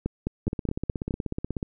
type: two click trains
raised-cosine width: 3 ms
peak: -13 / -16 dBFS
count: 6 / 20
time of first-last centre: 0.06-1.108 / 0.47-1.629 s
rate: 4.77 / 16.4 Hz
effects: none